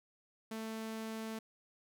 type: tone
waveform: sawtooth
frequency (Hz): 221.7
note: A3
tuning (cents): +13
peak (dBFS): -36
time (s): 0.51-1.39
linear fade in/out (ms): 5
effects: none